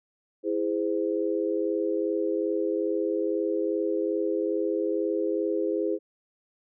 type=chord; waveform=sine; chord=E augmented; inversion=none; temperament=just; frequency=329.6 / 412 / 515 Hz; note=E4 / G#4 / B#4; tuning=0 / -14 / -28 cents; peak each=-28 / -28 / -30 dBFS; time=0.43-5.99 s; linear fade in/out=50 ms; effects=none